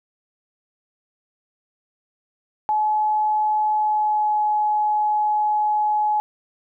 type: tone with pitch glide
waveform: sine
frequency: 853 to 846.1 Hz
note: G#5 to G#5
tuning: +46 to +32 cents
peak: -17 dBFS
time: 2.69-6.2 s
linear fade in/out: 0 ms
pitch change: -14 cents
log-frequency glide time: 3.73-4.4 s
effects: none